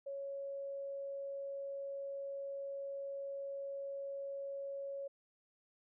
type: tone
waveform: sine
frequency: 554.4 Hz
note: C#5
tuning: in tune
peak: -40 dBFS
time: 0.06-5.08 s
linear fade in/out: 10 ms
effects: none